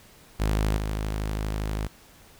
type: tone with level steps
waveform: sawtooth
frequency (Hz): 52.5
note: G#1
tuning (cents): +19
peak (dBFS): -18 / -23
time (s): 0.39-1.88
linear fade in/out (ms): 20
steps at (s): 0.77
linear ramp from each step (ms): 2
effects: pink hiss -53 dBFS RMS until 2.39 s